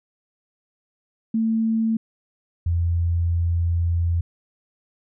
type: tone pair in turn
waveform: sine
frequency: 223.8 / 85.15 Hz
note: A3 / F2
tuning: +30 / -43 cents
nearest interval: octave + perfect fourth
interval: 1673 cents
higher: first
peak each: -18 dBFS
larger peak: neither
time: 1.34-1.97 / 2.66-4.21 s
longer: second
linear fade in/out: 5 ms
effects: none